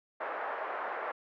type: band-pass noise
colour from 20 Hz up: pink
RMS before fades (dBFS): -37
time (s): 0.2-1.12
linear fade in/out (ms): 10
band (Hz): 520 to 1700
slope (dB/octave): 24
effects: none